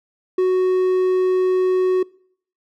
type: tone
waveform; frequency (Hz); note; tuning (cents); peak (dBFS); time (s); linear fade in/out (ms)
triangle; 370; F#4; 0; -12; 0.38-2.03; 5
effects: noise-tail reverb RT60 0.6 s tail -24 dB re dry